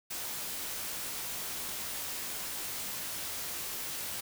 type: noise with comb filter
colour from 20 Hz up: white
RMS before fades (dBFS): -38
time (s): 0.1-4.21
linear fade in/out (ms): 10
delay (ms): 18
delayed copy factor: -0.5
effects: none